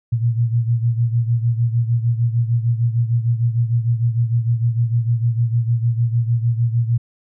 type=beating tone pair; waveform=sine; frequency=115.9 / 122.5 Hz; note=A#2 / B2; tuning=-10 / -14 cents; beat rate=6.6 Hz; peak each=-16 / -21 dBFS; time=0.12-6.98 s; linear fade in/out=10 ms; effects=none